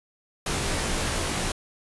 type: noise with comb filter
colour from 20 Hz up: pink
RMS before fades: -27 dBFS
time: 0.46-1.52 s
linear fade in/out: 5 ms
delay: 19 ms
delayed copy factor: -0.75
effects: resampled to 24000 Hz